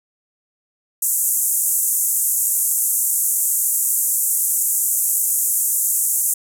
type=band-pass noise; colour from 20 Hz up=white; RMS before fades=-19 dBFS; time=1.02-6.34 s; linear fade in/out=5 ms; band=7000 to 14000 Hz; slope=48 dB/octave; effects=none